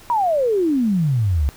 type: exponential sweep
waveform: sine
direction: down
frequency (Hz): 987.8 to 65.41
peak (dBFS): -15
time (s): 0.1-1.49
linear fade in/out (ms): 0
effects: pink hiss -45 dBFS RMS until 1.56 s